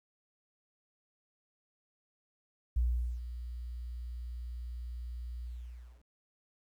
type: tone with ADSR envelope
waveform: sine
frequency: 60 Hz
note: B1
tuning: 49 cents flat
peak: -25 dBFS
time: 2.76-6.04 s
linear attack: 8 ms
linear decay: 430 ms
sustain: -13 dB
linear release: 580 ms
effects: 11-bit